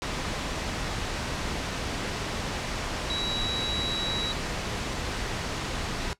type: tone in noise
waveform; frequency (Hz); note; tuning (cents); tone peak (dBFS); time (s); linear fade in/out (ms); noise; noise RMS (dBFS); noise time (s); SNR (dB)
sine; 3900; B7; -23; -28; 3.1-4.32; 0; pink; -31; 0.02-6.13; 0
effects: noise-tail reverb RT60 0.1 s tail -17 dB re dry + low-pass 6000 Hz 12 dB/octave